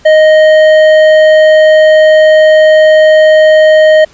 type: tone with hard clipping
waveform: sine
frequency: 622.3 Hz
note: D#5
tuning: in tune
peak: -3 dBFS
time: 0.05-4.05 s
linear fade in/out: 10 ms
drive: 9 dB
effects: pink hiss -41 dBFS RMS until 4.13 s + resampled to 16000 Hz